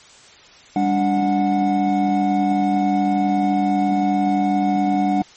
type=tone cluster; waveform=triangle; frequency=198.9 / 290.6 / 734 Hz; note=G3 / D4 / F#5; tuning=+25 / -18 / -14 cents; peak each=-18 dBFS; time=0.76-5.22 s; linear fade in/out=2 ms; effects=white hiss -46 dBFS RMS until 5.36 s + MP3 32 kbps